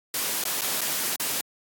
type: noise with dropouts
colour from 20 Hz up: white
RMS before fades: -27 dBFS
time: 0.14-1.41 s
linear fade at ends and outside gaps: 2 ms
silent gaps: 0.439-0.452 / 0.61-0.617 / 0.809-0.814 / 1.16-1.198 s
effects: high-pass 150 Hz 12 dB/octave + AAC 64 kbps